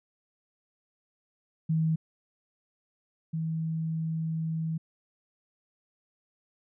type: tone pair in turn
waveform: sine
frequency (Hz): 160 / 161.11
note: D#3 / E3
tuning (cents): +49 / -39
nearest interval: unison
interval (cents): 12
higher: second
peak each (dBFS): -23 / -28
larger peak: first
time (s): 1.69-1.96 / 3.33-4.78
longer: second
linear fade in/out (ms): 10
effects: none